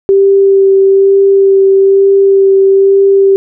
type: tone with vibrato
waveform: sine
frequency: 390.8 Hz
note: G4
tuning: 5 cents flat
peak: -3 dBFS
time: 0.09-3.36 s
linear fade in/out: 0 ms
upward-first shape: sine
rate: 1.1 Hz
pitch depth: 12 cents each way
effects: none